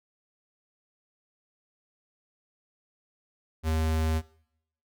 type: tone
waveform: square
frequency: 79.5 Hz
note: D#2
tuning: 38 cents sharp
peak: -25 dBFS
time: 3.63-4.22 s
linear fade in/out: 50 ms
effects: noise-tail reverb RT60 0.7 s tail -21 dB re dry